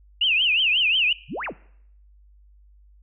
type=tone with vibrato; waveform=sine; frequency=2776 Hz; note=F7; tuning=11 cents flat; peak=-17 dBFS; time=0.21-1.13 s; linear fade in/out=5 ms; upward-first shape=triangle; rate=5.6 Hz; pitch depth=250 cents each way
type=exponential two-way sweep; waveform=sine; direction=up then down; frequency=104.2 to 2794 to 104.2 Hz; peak=-27 dBFS; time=1.28-1.54 s; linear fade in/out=50 ms; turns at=1.45 s
effects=noise-tail reverb RT60 0.7 s tail -21 dB re dry + added 50 Hz sine -50 dBFS peak until 3.02 s